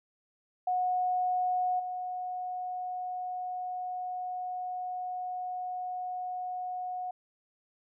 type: tone with level steps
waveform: sine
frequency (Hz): 730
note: F#5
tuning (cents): -24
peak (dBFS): -26 / -33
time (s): 0.67-7.11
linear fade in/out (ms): 5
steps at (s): 1.79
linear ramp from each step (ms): 10
effects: none